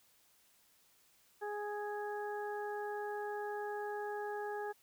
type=harmonic tone; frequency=415.3 Hz; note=G#4; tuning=in tune; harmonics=1 / 2 / 3 / 4; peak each=-40 / -42 / -53 / -47 dBFS; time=1.41-4.73 s; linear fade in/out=20 ms; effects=white hiss -69 dBFS RMS until 4.82 s